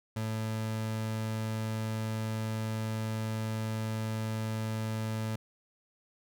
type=tone; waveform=30% pulse; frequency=110 Hz; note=A2; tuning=in tune; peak=-29 dBFS; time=0.16-5.36 s; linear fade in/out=5 ms; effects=none